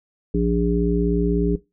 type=harmonic tone; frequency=58.27 Hz; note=A#1; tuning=in tune; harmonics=1 / 3 / 5 / 7; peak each=-23 / -21 / -23 / -24 dBFS; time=0.34-1.56 s; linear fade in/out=5 ms; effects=noise-tail reverb RT60 0.2 s tail -18 dB re dry